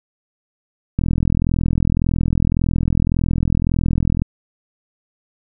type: click train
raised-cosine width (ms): 5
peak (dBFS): -5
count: 136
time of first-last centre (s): 0.99-4.22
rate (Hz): 41.8
effects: none